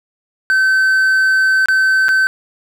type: tone with dropouts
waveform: triangle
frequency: 1537 Hz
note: G6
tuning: 35 cents flat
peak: -8 dBFS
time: 0.5-2.27 s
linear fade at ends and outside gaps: 0 ms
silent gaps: 1.658-1.685 / 2.084-2.09 s
effects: none